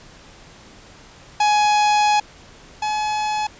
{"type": "tone pair in turn", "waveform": "45% pulse", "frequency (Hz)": [838, 849.2], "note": ["G#5", "G#5"], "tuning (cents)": [15, 38], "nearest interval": "unison", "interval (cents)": 23, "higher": "second", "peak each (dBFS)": [-14, -20], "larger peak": "first", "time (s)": [[1.4, 2.2], [2.82, 3.47]], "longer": "first", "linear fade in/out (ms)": 5, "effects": ["pink hiss -45 dBFS RMS until 3.59 s", "resampled to 16000 Hz"]}